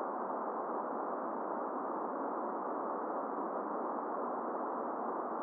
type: band-pass noise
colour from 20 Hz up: white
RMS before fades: -38 dBFS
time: 0-5.42 s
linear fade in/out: 0 ms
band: 220 to 1200 Hz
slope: 48 dB/octave
effects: none